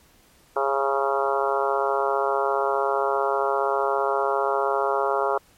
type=harmonic tone with a mistuned harmonic; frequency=137.3 Hz; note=C#3; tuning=16 cents flat; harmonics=3 / 4 / 5 / 6 / 7 / 8 / 9 / 10; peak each=-26 / -27 / -28 / -29 / -29 / -30 / -31 / -31 dBFS; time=0.56-5.38 s; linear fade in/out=5 ms; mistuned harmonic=6; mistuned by=+22 cents; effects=pink hiss -57 dBFS RMS until 5.57 s + MP3 64 kbps